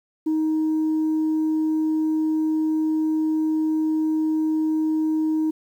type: tone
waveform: sine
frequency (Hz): 313.5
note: D#4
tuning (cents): +13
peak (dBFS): -17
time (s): 0.26-5.51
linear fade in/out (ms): 10
effects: tanh soft clip ceiling -17 dBFS + 9-bit